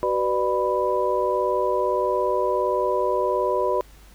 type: tone cluster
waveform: sine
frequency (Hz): 377.1 / 494.5 / 596 / 990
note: F#4 / B4 / D5 / B5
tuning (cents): +33 / +2 / +25 / +4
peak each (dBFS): -25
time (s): 0.03-3.81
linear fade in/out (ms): 0
effects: added 50 Hz sine -47 dBFS peak until 4.14 s + pink hiss -53 dBFS RMS until 4.14 s